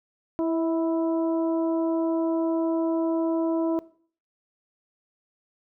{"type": "harmonic tone with a mistuned harmonic", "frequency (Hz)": 329.3, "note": "E4", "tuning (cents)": -2, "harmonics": [1, 2, 3, 4], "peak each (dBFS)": [-23, -30, -36, -47], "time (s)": [0.39, 3.79], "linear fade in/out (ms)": 0, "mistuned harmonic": 2, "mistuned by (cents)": -25, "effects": ["noise-tail reverb RT60 0.5 s tail -20 dB re dry"]}